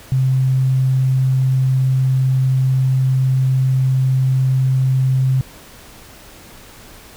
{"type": "tone", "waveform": "sine", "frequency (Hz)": 131.1, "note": "C3", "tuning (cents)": 4, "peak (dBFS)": -12, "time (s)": [0.12, 5.41], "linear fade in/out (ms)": 0, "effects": ["pink hiss -41 dBFS RMS until 7.16 s"]}